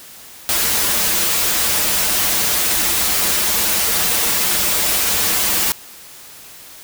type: noise with comb filter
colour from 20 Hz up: white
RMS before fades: -17 dBFS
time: 0.49-5.72 s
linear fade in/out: 0 ms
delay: 7.5 ms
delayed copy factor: -0.7
effects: white hiss -39 dBFS RMS until 6.83 s